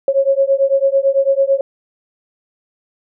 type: beating tone pair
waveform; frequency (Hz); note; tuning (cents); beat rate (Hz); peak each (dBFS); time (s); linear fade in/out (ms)
sine; 542 / 551; C#5 / C#5; -39 / -11; 9; -14; 0.08-1.61; 2
effects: none